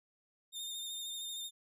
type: tone with vibrato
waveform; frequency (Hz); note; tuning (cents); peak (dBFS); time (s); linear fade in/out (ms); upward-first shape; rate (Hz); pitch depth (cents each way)
sawtooth; 3647; A#7; -39; -37; 0.52-1.51; 50; sine; 13; 25
effects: none